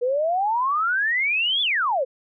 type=exponential two-way sweep; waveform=sine; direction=up then down; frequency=474.9 to 3512 to 485.2 Hz; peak=-19 dBFS; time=0.01-2.05 s; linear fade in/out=20 ms; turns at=1.62 s; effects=none